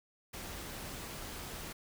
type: noise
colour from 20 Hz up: pink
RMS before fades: -44 dBFS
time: 0.33-1.73 s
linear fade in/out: 10 ms
effects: none